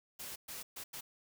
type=noise bursts at uneven times; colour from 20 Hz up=white; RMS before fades=-45 dBFS; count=4; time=0.19-0.36 / 0.48-0.63 / 0.76-0.84 / 0.93-1.01 s; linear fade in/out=10 ms; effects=none